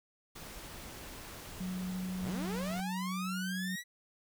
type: noise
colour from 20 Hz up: pink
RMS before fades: -47 dBFS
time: 0.35-2.81 s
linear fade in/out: 10 ms
type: tone with pitch glide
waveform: sine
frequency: 184.2 to 185.7 Hz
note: F#3 to F#3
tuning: -7 to +7 cents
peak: -35 dBFS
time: 1.6-3.76 s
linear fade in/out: 10 ms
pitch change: +14 cents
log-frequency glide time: 1.86-2.54 s
type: linear sweep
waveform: sawtooth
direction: up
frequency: 58.27 to 1975.5 Hz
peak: -35 dBFS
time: 2.21-3.84 s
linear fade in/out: 50 ms
effects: none